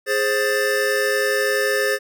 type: tone cluster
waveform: square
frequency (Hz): 416.1 / 528 / 1763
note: G#4 / C5 / A6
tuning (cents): +3 / +16 / +3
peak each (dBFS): -23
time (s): 0.06-1.99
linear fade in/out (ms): 50
effects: none